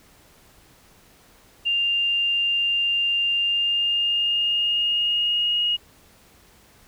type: tone with pitch glide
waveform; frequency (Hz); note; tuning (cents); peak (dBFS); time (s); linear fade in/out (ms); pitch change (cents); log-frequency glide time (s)
sine; 2796 to 2876; F7 to F#7; +1 to -50; -19; 1.65-5.77; 20; +49; 3.35-5.63
effects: pink hiss -54 dBFS RMS until 6.87 s